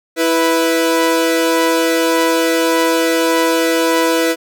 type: tone pair together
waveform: sawtooth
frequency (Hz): 328.7 / 493.9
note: E4 / B4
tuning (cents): -5 / 0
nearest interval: perfect fifth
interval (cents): 705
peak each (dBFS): -11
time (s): 0.16-4.36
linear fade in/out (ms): 50
effects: none